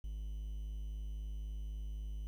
triangle tone with quantisation, 51.91 Hz, G#1, in tune, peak -37 dBFS, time 0.04-2.27 s, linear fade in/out 0 ms, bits 11, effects none

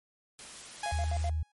white noise, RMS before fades -46 dBFS, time 0.39-1.29 s, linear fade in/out 0 ms
sawtooth tone with exponential decay, 830.6 Hz, G#5, in tune, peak -27 dBFS, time 0.83-1.52 s, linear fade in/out 5 ms, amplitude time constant 150 ms
triangle tone bursts, 693 Hz, F5, 14 cents flat, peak -32 dBFS, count 4, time 0.86-1.295 s, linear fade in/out 0 ms, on 54 ms, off 73 ms
sine tone, 78.2 Hz, D#2, 9 cents sharp, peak -28 dBFS, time 0.92-1.43 s, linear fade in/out 5 ms
effects MP3 48 kbps

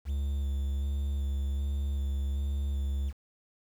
triangle tone with vibrato, 69.3 Hz, C#2, in tune, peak -26 dBFS, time 0.05-3.13 s, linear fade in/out 50 ms, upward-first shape square, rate 1.3 Hz, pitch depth 13 cents each way, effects 9-bit

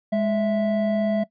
triangle tone pair together, 207.7 / 659.3 Hz, G#3 / E5, 0 / 0 cents, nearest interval octave + minor sixth, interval 2000 cents, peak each -20 dBFS, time 0.12-1.24 s, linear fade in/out 10 ms, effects noise-tail reverb RT60 0.1 s tail -19 dB re dry + resampled to 11025 Hz

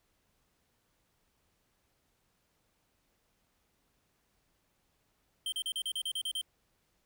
square tone bursts, 3136 Hz, G7, in tune, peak -33 dBFS, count 10, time 5.46-6.413 s, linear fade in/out 2 ms, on 62 ms, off 37 ms, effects pink hiss -75 dBFS RMS until 7.05 s

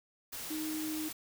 sine tone in noise, 311.1 Hz, D#4, in tune, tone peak -35 dBFS, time 0.5-1.09 s, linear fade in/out 10 ms, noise white, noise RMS -42 dBFS, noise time 0.32-1.13 s, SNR +4 dB, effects none

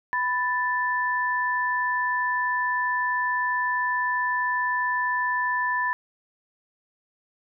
sine tone pair together, 992.3 / 1760 Hz, B5 / A6, +8 / 0 cents, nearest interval minor seventh, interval 992 cents, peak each -25 / -25 dBFS, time 0.13-5.93 s, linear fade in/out 0 ms, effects none

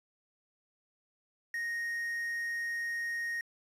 triangle tone with quantisation, 1864.7 Hz, A#6, in tune, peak -31 dBFS, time 1.54-3.41 s, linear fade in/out 2 ms, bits 9, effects resampled to 32000 Hz

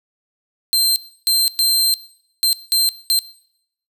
sawtooth tone bursts at uneven times, 4138 Hz, C8, 20 cents flat, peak -10 dBFS, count 6, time 0.73-0.96 / 1.27-1.48 / 1.59-1.94 / 2.43-2.53 / 2.72-2.89 / 3.1-3.19 s, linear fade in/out 0 ms, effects noise-tail reverb RT60 0.7 s tail -19 dB re dry

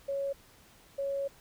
sine tone pair in turn, 554.4 / 554.4 Hz, C#5 / C#5, 0 / 0 cents, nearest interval unison, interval 0 cents, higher neither, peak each -30 / -30 dBFS, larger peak neither, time 0.08-0.33 / 0.98-1.28 s, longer second, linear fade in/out 10 ms, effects pink hiss -59 dBFS RMS until 1.4 s

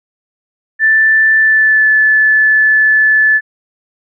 sine tone with pitch glide, 1764 to 1736.7 Hz, A6 to A6, +4 to -23 cents, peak -6 dBFS, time 0.79-3.41 s, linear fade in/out 50 ms, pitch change -27 cents, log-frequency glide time 1.39-1.89 s, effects none

